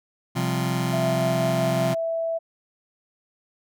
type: chord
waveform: sawtooth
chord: C suspended fourth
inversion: none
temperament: just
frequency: 130.81 / 174.42 / 196.22 Hz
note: C3 / F3 / G3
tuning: 0 / -2 / +2 cents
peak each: -21 / -22 / -27 dBFS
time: 0.35-1.95 s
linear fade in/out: 20 ms
type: tone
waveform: sine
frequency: 659.3 Hz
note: E5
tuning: in tune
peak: -23 dBFS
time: 0.92-2.39 s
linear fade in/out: 20 ms
effects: none